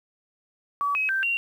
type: tone with pitch steps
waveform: sine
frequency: 1142 / 2551 / 1563 / 2758 Hz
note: D6 / D#7 / G6 / F7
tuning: -49 / +43 / -6 / -22 cents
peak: -22 dBFS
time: 0.81-1.37 s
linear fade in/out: 0 ms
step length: 140 ms
effects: 9-bit